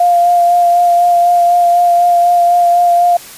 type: tone with vibrato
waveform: sine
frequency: 699 Hz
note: F5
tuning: 1 cent sharp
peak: -6 dBFS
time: 0-3.17 s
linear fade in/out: 5 ms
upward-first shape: sine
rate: 4 Hz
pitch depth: 15 cents each way
effects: white hiss -33 dBFS RMS until 3.37 s + resampled to 32000 Hz